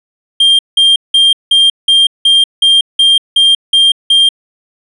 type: tone bursts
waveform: triangle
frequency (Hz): 3194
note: G7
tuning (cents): +32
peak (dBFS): -3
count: 11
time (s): 0.4-4.29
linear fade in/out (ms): 5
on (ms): 190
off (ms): 180
effects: resampled to 24000 Hz